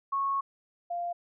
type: tone pair in turn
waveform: sine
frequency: 1100 / 695.8 Hz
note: C#6 / F5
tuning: -14 / -7 cents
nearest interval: minor sixth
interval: 793 cents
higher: first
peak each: -26 / -30 dBFS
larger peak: first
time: 0.12-0.41 / 0.9-1.13 s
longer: first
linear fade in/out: 10 ms
effects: none